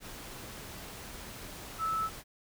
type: tone in noise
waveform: sine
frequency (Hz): 1309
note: E6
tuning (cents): -13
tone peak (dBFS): -29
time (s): 1.78-2.1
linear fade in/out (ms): 50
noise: pink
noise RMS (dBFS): -45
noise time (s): 0-2.24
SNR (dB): +13
effects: none